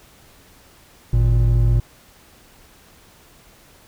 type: tone pair together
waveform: triangle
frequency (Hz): 51.91 / 116.54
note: G#1 / A#2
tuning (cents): 0 / 0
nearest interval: octave + major second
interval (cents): 1400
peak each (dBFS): -13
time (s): 1.13-1.8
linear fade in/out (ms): 5
effects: tanh soft clip ceiling -5 dBFS + pink hiss -50 dBFS RMS until 3.87 s